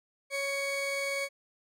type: tone pair together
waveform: 40% pulse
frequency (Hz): 554.4 / 2238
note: C#5 / C#7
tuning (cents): 0 / +16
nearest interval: 2 octaves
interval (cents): 2416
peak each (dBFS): -33 / -32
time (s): 0.3-1.29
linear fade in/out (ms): 50
effects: low-pass 12000 Hz 12 dB/octave